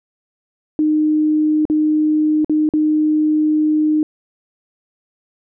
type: tone with dropouts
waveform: sine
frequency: 306.6 Hz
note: D#4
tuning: 25 cents flat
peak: -12 dBFS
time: 0.79-4.03 s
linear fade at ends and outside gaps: 1 ms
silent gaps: 1.653-1.699 / 2.446-2.496 / 2.69-2.737 s
effects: none